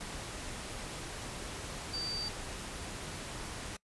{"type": "tone in noise", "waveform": "sine", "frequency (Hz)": 4642, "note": "D8", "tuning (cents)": -21, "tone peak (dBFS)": -35, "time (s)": [1.93, 2.29], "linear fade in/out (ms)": 10, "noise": "pink", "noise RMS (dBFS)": -42, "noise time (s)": [0, 3.77], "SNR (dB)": 4, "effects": ["noise-tail reverb RT60 0.1 s tail -23 dB re dry", "resampled to 24000 Hz"]}